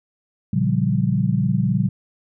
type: chord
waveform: sine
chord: G half-diminished seventh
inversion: first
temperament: just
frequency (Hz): 117.6 / 141.12 / 176.4 / 196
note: Bb2 / Db3 / F3 / G3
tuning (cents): +16 / +31 / +18 / 0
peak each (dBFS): -22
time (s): 0.53-1.89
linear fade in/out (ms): 5
effects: none